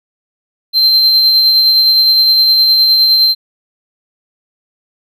triangle tone with tremolo, 4125 Hz, C8, 25 cents flat, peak -4 dBFS, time 0.73-3.35 s, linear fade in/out 50 ms, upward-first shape sine, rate 9.7 Hz, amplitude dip 25%, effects none

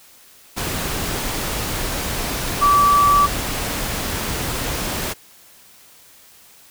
sine tone in noise, 1155 Hz, D6, 29 cents flat, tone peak -11 dBFS, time 2.61-3.27 s, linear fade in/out 20 ms, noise pink, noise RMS -24 dBFS, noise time 0.56-5.14 s, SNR +10 dB, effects white hiss -48 dBFS RMS until 6.7 s

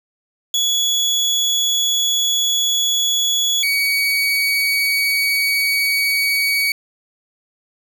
30% pulse tone pair in turn, 3384 / 2254 Hz, G#7 / C#7, +32 / +28 cents, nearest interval perfect fifth, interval 704 cents, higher first, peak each -13 dBFS, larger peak neither, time 0.54-3.63 / 3.63-6.72 s, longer neither, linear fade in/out 2 ms, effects none

